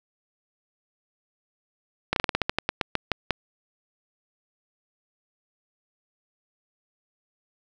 slowing click train, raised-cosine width 0.3 ms, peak -6 dBFS, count 14, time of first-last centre 2.13-3.307 s, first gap 32 ms, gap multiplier 1.16, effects none

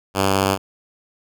5% pulse tone, 97 Hz, G2, 18 cents flat, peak -5 dBFS, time 0.14-0.58 s, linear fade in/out 50 ms, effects none

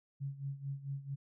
sine tone with tremolo, 138.59 Hz, C#3, in tune, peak -35 dBFS, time 0.2-1.16 s, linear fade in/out 20 ms, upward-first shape sine, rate 4.5 Hz, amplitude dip 80%, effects none

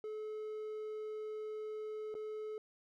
triangle tone with dropouts, 430.1 Hz, A4, 39 cents flat, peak -38 dBFS, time 0.04-2.58 s, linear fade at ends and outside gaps 1 ms, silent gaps 2.142-2.151 s, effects none

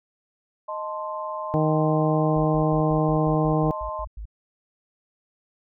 sine chord, A diminished, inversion second, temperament equal, 622.3 / 880 / 1046.5 Hz, Eb5 / A5 / C6, 0 / 0 / 0 cents, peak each -32 / -35 / -31 dBFS, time 0.68-4.05 s, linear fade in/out 10 ms
harmonic tone, 155.56 Hz, D#3, in tune, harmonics 1 / 2 / 3 / 4 / 5, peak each -22 / -25 / -27 / -28 / -29 dBFS, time 1.54-3.71 s, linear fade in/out 0 ms
sine tone bursts, 52.8 Hz, G#1, 29 cents sharp, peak -32 dBFS, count 11, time 2.36-4.255 s, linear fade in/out 5 ms, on 85 ms, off 96 ms
effects none

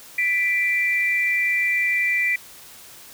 sine tone pair together, 1979 / 2353 Hz, B6 / D7, +3 / +3 cents, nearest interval minor third, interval 300 cents, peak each -21 dBFS, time 0.18-2.36 s, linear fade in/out 5 ms, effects white hiss -44 dBFS RMS until 3.13 s

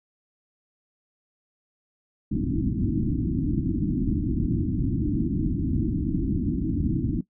white low-pass noise, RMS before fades -25 dBFS, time 2.31-7.21 s, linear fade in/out 5 ms, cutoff 330 Hz, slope 96 dB/octave, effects noise-tail reverb RT60 0.1 s tail -18 dB re dry

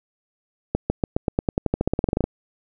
accelerating click train, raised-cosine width 2 ms, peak -6 dBFS, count 20, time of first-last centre 0.75-2.24 s, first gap 150 ms, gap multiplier 0.92, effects none

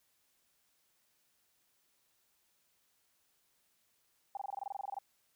sine tone bursts, 796 Hz, G5, 26 cents sharp, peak -36 dBFS, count 15, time 4.35-4.987 s, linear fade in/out 2 ms, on 21 ms, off 23 ms, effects white hiss -75 dBFS RMS until 5.35 s

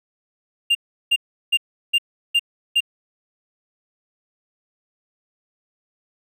triangle tone bursts, 2798 Hz, F7, 3 cents sharp, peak -12 dBFS, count 6, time 0.7-2.806 s, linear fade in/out 10 ms, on 51 ms, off 360 ms, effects none

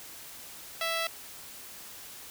5% pulse tone with notch filter, 660 Hz, E5, 2 cents sharp, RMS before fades -31 dBFS, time 0.81-1.07 s, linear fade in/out 2 ms, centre 7200 Hz, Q 0.6, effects white hiss -46 dBFS RMS until 2.3 s

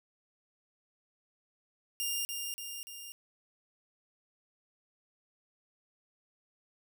10% pulse tone with echo, 2805 Hz, F7, 7 cents sharp, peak -23 dBFS, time 2-2.25 s, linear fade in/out 0 ms, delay 290 ms, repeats 3, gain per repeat -4 dB, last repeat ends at 3.12 s, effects none

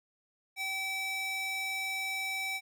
square tone with high-pass filter, 769 Hz, G5, 33 cents flat, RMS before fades -35 dBFS, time 0.56-2.61 s, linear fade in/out 50 ms, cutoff 1700 Hz, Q 9.4, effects none

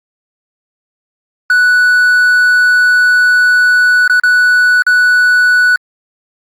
triangle tone with dropouts, 1480 Hz, F#6, in tune, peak -4 dBFS, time 1.5-5.76 s, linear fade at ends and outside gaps 2 ms, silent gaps 4.078-4.097 / 4.199-4.235 / 4.823-4.866 s, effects Opus 48 kbps

